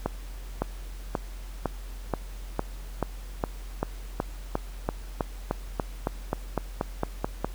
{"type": "accelerating click train", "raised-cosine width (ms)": 1, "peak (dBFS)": -11, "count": 22, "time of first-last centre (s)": [0.06, 7.446], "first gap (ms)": 560, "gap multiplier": 0.95, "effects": ["added 44 Hz sine -36 dBFS peak until 7.54 s", "pink hiss -50 dBFS RMS until 7.54 s"]}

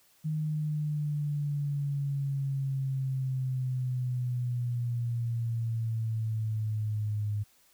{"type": "exponential sweep", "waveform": "sine", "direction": "down", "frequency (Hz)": [155.56, 103.83], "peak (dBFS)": -28, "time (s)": [0.24, 7.44], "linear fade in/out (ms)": 20, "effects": ["white hiss -64 dBFS RMS until 7.73 s"]}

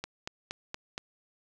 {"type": "click train", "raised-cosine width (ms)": 0.2, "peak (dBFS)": -18, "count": 5, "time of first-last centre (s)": [0.04, 0.979], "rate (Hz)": 4.26, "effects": []}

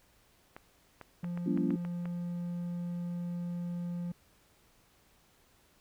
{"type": "clicks", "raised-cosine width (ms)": 0.5, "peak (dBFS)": -30, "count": 8, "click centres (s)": [0.565, 1.013, 1.244, 1.375, 1.575, 1.706, 1.85, 2.056]}
{"type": "tone", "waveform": "triangle", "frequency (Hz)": 174.3, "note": "F3", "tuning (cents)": -3, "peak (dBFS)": -32, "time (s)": [1.23, 4.12], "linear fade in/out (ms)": 5}
{"type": "chord", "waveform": "sine", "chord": "G diminished seventh", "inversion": "none", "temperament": "just", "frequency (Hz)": [196, 235.2, 282.2, 338.7], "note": ["G3", "Bb3", "Db4", "Fb4"], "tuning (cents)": [0, 16, 31, 47], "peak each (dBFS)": [-34, -34, -32, -36], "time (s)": [1.46, 1.76], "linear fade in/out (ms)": 5}
{"effects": ["pink hiss -66 dBFS RMS until 5.8 s"]}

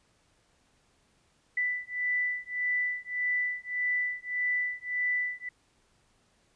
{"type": "beating tone pair", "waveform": "sine", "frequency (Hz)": [1983, 1984.7], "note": ["B6", "B6"], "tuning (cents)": [7, 8], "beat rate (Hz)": 1.7, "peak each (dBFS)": -31, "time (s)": [1.57, 5.49], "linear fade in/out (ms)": 5, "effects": ["pink hiss -68 dBFS RMS until 6.55 s", "resampled to 22050 Hz"]}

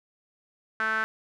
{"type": "tone with band-pass filter", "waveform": "sawtooth", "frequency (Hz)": 219.8, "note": "A3", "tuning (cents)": -2, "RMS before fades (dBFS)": -27, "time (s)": [0.8, 1.04], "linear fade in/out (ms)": 0, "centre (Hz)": 1500, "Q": 7.4, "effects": []}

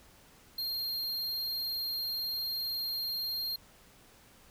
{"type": "tone", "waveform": "square", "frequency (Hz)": 4207, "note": "C8", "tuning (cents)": 9, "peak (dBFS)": -33, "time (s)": [0.58, 3.56], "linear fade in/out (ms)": 5, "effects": ["pink hiss -59 dBFS RMS until 4.5 s"]}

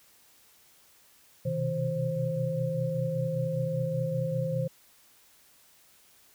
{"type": "tone cluster", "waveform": "sine", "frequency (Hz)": [126.2, 131.3, 160.5, 527], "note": ["B2", "C3", "E3", "C5"], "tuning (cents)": [38, 6, -46, 12], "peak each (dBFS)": [-36, -34, -31, -31], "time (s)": [1.45, 4.68], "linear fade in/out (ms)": 10, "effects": ["white hiss -60 dBFS RMS until 6.34 s"]}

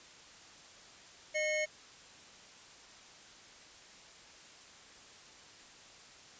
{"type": "tone pair together", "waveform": "square", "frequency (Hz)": [613, 2182], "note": ["D#5", "C#7"], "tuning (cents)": [-26, -28], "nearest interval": "octave + minor seventh", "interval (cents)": 2198, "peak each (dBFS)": [-34, -35], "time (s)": [1.34, 1.66], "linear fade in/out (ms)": 20, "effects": ["white hiss -55 dBFS RMS until 6.39 s", "resampled to 16000 Hz"]}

